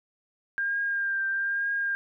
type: tone with vibrato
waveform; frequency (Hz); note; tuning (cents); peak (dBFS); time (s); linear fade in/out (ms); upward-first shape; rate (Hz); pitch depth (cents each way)
sine; 1600; G6; +35; -25; 0.58-1.95; 0; triangle; 1.1; 30
effects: none